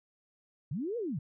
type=linear two-way sweep; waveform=sine; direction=up then down; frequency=116.54 to 496.4 to 116.54 Hz; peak=-32 dBFS; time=0.71-1.19 s; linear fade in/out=5 ms; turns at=0.97 s; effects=none